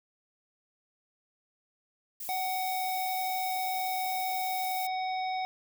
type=noise; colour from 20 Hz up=violet; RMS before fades=-39 dBFS; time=2.2-4.87 s; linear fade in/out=5 ms
type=harmonic tone; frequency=748 Hz; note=F#5; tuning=19 cents sharp; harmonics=1 / 3 / 5 / 7; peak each=-30 / -40 / -44 / -47 dBFS; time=2.29-5.45 s; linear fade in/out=0 ms
effects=none